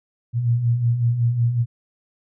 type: beating tone pair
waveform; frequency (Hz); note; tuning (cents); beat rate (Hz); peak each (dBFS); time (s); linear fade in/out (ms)
sine; 114.5 / 119.9; A#2 / A#2; -31 / +49; 5.4; -25 / -17; 0.33-1.66; 50
effects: none